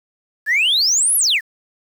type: exponential two-way sweep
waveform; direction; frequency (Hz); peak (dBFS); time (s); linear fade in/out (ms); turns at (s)
sine; up then down; 1661.2 to 11630 to 1661.2; -11; 0.46-1.41; 50; 1.16
effects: tanh soft clip ceiling -11 dBFS + 7-bit